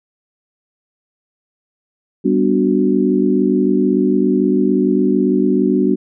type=chord; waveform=sine; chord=G major seventh; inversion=none; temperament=equal; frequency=196 / 246.9 / 293.7 / 370 Hz; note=G3 / B3 / D4 / F#4; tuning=0 / 0 / 0 / 0 cents; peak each=-17 dBFS; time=2.24-5.96 s; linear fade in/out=20 ms; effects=none